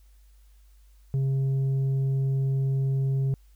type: tone with tanh clipping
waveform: sine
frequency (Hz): 135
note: C#3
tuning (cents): -45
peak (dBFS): -23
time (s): 1.14-3.34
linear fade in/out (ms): 0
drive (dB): 4
effects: added 50 Hz sine -52 dBFS peak until 3.55 s + white hiss -68 dBFS RMS until 3.55 s